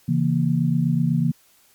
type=chord; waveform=sine; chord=A# diminished; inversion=first; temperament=equal with one note detuned; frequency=136.84 / 164.81 / 233.1 Hz; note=C#3 / E3 / A#3; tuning=-22 / 0 / 0 cents; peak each=-22 / -20 / -23 dBFS; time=0.08-1.32 s; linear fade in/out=10 ms; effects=white hiss -57 dBFS RMS until 1.74 s + MP3 96 kbps